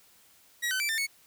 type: tone with pitch steps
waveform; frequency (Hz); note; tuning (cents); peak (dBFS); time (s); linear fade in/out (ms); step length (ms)
sawtooth; 1912 / 1522 / 2332 / 1793 / 2211; A#6 / F#6 / D7 / A6 / C#7; +43 / +48 / -13 / +32 / -5; -24; 0.62-1.07; 20; 90
effects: white hiss -60 dBFS RMS until 1.26 s